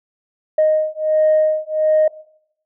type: beating tone pair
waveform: sine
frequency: 620 / 621.4 Hz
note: D#5 / D#5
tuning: -6 / -2 cents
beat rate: 1.4 Hz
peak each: -15 dBFS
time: 0.58-2.08 s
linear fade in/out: 5 ms
effects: noise-tail reverb RT60 0.7 s tail -21 dB re dry + tanh soft clip ceiling -7 dBFS